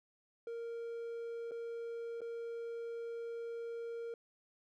triangle tone with dropouts, 464.9 Hz, A#4, 5 cents flat, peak -38 dBFS, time 0.47-4.14 s, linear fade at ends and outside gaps 2 ms, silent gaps 1.511-1.517 / 2.207-2.216 s, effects none

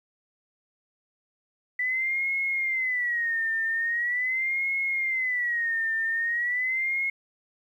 sine tone with vibrato, 1975.5 Hz, B6, in tune, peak -24 dBFS, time 1.79-7.1 s, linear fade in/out 5 ms, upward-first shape sine, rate 0.42 Hz, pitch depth 160 cents each way, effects 10-bit

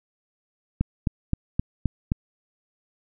click train, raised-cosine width 5 ms, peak -9 dBFS, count 6, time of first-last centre 0.81-2.119 s, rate 3.82 Hz, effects none

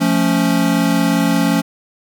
square chord, F augmented, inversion none, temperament equal, 174.61 / 220 / 277.2 Hz, F3 / A3 / C#4, 0 / 0 / 0 cents, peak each -18 / -19 / -17 dBFS, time 0-1.62 s, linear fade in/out 20 ms, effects none

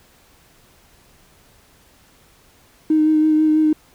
triangle tone with vibrato, 310 Hz, D#4, 6 cents flat, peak -8 dBFS, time 2.9-3.73 s, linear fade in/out 5 ms, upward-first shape sine, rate 6.1 Hz, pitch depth 17 cents each way, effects tanh soft clip ceiling -10 dBFS + pink hiss -53 dBFS RMS until 3.94 s

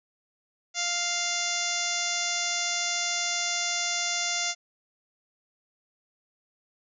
harmonic tone, 698.5 Hz, F5, in tune, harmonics 1 / 2 / 3 / 4 / 5 / 6 / 7 / 8 / 9 / 10, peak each -37 / -38 / -33 / -38 / -35 / -39 / -36 / -34 / -34 / -35 dBFS, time 0.74-4.55 s, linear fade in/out 50 ms, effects none

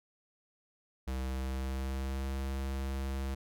square tone with pitch glide, 65.2 to 67.19 Hz, C2 to C2, -5 to +47 cents, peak -34 dBFS, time 1.07-3.35 s, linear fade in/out 10 ms, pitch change +52 cents, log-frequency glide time 1.2-2.33 s, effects none

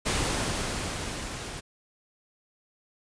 pink noise with level ramp, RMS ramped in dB -26 to -38 dBFS, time 0.05-1.61 s, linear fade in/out 20 ms, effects resampled to 22050 Hz

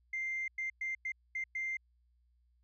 sine tone bursts at uneven times, 2093 Hz, C7, in tune, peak -33 dBFS, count 6, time 0.13-0.48 / 0.58-0.7 / 0.81-0.95 / 1.05-1.12 / 1.35-1.44 / 1.55-1.77 s, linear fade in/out 5 ms, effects tanh soft clip ceiling -30 dBFS + added 60 Hz sine -68 dBFS peak until 2.63 s

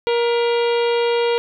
harmonic tone with a mistuned harmonic, 471.7 Hz, A#4, 20 cents sharp, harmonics 1 / 2 / 3 / 4 / 5 / 6 / 7 / 8 / 9, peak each -16 / -25 / -32 / -34 / -31 / -32 / -33 / -38 / -37 dBFS, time 0.07-1.38 s, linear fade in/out 0 ms, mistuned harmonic 4, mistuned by +98 cents, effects none

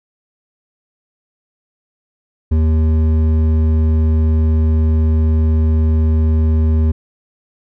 sine tone with hard clipping, 79 Hz, D#2, 27 cents sharp, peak -12 dBFS, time 2.51-6.92 s, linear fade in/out 10 ms, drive 9 dB, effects none

